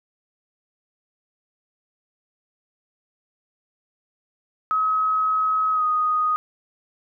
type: tone with pitch glide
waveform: sine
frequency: 1276 to 1244 Hz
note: D#6 to D#6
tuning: +43 to -1 cents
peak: -18 dBFS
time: 4.71-6.36 s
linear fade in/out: 0 ms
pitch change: -44 cents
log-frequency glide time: 5.72-5.84 s
effects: none